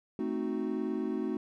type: chord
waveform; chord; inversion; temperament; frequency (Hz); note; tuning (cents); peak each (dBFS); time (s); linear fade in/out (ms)
triangle; A diminished seventh; none; equal; 220 / 261.6 / 311.1 / 370; A3 / C4 / Eb4 / Gb4; 0 / 0 / 0 / 0; -34; 0.19-1.37; 2
effects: none